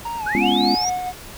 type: tone with pitch glide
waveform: triangle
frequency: 932.3 to 840.2 Hz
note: A#5 to G#5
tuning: 0 to +20 cents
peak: -23 dBFS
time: 0.05-0.85 s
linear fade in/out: 5 ms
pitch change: -180 cents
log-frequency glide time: 0.18-0.24 s
type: linear sweep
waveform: sine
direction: up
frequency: 1396.9 to 5920 Hz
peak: -21 dBFS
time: 0.26-0.9 s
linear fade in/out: 10 ms
type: chord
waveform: sine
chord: C# dominant seventh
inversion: second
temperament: just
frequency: 207.9 / 249.5 / 277.2 / 346.5 Hz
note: G#3 / B3 / C#4 / E#4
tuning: +2 / +18 / 0 / -14 cents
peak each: -23 dBFS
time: 0.35-0.75 s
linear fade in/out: 0 ms
type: tone with tremolo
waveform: triangle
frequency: 729 Hz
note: F#5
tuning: 26 cents flat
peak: -18 dBFS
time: 0.4-1.13 s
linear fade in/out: 50 ms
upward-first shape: sine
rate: 4.4 Hz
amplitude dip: 45%
effects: pink hiss -38 dBFS RMS until 1.37 s